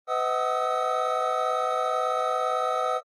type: tone cluster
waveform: triangle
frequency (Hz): 505 / 635 / 745 / 1246 / 1304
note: B4 / D#5 / F#5 / D#6 / E6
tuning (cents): +39 / +35 / +12 / +2 / -19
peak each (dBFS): -28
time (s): 0.07-3.01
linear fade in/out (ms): 50
effects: AAC 32 kbps